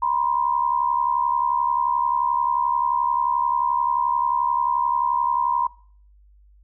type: tone pair together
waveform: sine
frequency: 961 / 1032.4 Hz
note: B5 / C6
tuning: -48 / -23 cents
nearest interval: minor second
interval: 125 cents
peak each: -20 / -23 dBFS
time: 0.02-5.67 s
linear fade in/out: 5 ms
effects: noise-tail reverb RT60 0.5 s tail -19 dB re dry + added 50 Hz sine -50 dBFS peak until 6.63 s